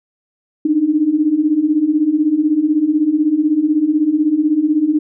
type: beating tone pair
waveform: sine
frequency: 292.8 / 308.8 Hz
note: D4 / D#4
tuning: -5 / -13 cents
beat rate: 16 Hz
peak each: -17 / -13 dBFS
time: 0.65-4.99 s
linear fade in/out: 5 ms
effects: none